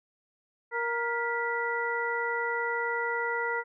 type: harmonic tone with a mistuned harmonic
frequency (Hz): 469.2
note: A#4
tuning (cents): +11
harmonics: 1 / 2 / 3 / 4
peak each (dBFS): -33 / -33 / -33 / -33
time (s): 0.71-3.64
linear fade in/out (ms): 50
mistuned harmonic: 4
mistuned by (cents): +78
effects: none